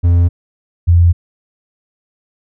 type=tone pair in turn; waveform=triangle / sine; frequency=86.5 / 86.05 Hz; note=F2 / F2; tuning=-16 / -25 cents; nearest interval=unison; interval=9 cents; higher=first; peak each=-5 dBFS; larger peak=neither; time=0.03-0.29 / 0.87-1.13 s; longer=neither; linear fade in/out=20 ms; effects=none